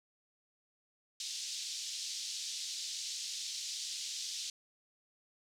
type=band-pass noise; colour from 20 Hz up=pink; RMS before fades=-41 dBFS; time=1.2-4.5 s; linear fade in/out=2 ms; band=3700 to 7000 Hz; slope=24 dB/octave; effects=none